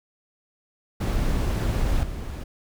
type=noise with level steps; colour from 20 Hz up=brown; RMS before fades=-23 / -32 dBFS; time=1-2.44 s; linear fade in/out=10 ms; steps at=2.03 s; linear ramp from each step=2 ms; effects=none